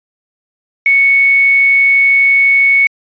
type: tone with quantisation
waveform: sine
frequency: 2217 Hz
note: C#7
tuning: in tune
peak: -6 dBFS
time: 0.86-2.87 s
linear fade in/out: 2 ms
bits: 4
effects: resampled to 11025 Hz